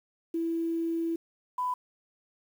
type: tone pair in turn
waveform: sine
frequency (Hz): 331.5 / 997.7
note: E4 / B5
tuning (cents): +10 / +17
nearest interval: octave + perfect fifth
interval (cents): 1907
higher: second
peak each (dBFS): -27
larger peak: neither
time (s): 0.34-1.16 / 1.58-1.74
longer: first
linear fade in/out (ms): 5
effects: 9-bit